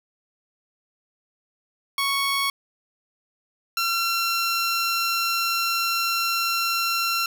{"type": "tone pair in turn", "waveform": "15% pulse", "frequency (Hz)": [1108.7, 1362.1], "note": ["C#6", "F6"], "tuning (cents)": [0, -44], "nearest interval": "major third", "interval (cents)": 356, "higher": "second", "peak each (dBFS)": -15, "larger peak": "neither", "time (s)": [[1.98, 2.5], [3.77, 7.26]], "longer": "second", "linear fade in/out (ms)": 2, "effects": []}